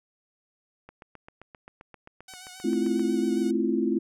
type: click train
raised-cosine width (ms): 0.5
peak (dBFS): -30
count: 17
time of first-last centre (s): 0.89-2.995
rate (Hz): 7.6
type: tone with vibrato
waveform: 5% pulse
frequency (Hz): 743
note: F#5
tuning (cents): +7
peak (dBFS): -31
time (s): 2.28-3.51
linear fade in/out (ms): 5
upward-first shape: sine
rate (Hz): 7.4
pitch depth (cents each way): 41
type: chord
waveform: sine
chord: F major seventh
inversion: first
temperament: just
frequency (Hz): 218.3 / 261.9 / 327.4 / 349.2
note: A3 / C4 / E4 / F4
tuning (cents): -13 / +2 / -12 / 0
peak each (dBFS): -28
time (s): 2.64-3.99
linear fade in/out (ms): 10
effects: none